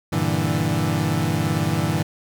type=chord; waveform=30% pulse; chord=E half-diminished seventh; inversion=first; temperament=equal; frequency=98 / 116.54 / 146.83 / 164.81 Hz; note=G2 / Bb2 / D3 / E3; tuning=0 / 0 / 0 / 0 cents; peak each=-24 / -24 / -22 / -21 dBFS; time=0.12-2.03 s; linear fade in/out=10 ms; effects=none